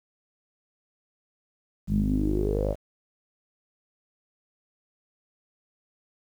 sawtooth tone with low-pass filter sweep, 50.8 Hz, G#1, 38 cents flat, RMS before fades -25 dBFS, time 1.87-2.76 s, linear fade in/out 50 ms, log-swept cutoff 180 to 610 Hz, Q 8.4, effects 9-bit

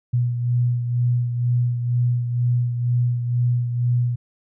sine beating tone pair, 121.4 / 123.5 Hz, B2 / B2, -29 / 0 cents, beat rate 2.1 Hz, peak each -18 / -27 dBFS, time 0.13-4.16 s, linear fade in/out 10 ms, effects none

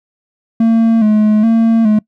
triangle tone with vibrato, 220 Hz, A3, in tune, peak -5 dBFS, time 0.6-1.99 s, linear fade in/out 5 ms, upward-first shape square, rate 1.2 Hz, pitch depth 54 cents each way, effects noise-tail reverb RT60 0.1 s tail -23 dB re dry

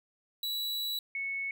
45% pulse / sine tone pair in turn, 3930 / 2206 Hz, B7 / C#7, -9 / -9 cents, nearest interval minor seventh, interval 1000 cents, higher first, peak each -32 / -32 dBFS, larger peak neither, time 0.43-0.99 / 1.15-1.51 s, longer first, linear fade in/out 2 ms, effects none

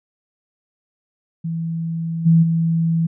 sine tone with level steps, 164.81 Hz, E3, in tune, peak -21 / -9 / -15 dBFS, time 1.44-3.07 s, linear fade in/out 10 ms, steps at 2.25 / 2.42 s, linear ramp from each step 20 ms, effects none

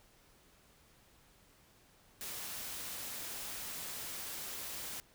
white noise, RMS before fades -43 dBFS, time 2.21-5 s, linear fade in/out 0 ms, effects pink hiss -65 dBFS RMS until 5.14 s

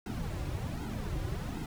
brown noise with flanger, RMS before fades -36 dBFS, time 0.06-1.66 s, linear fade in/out 2 ms, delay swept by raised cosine 1.7 to 4.6 ms, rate 1.3 Hz, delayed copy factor -0.9, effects none

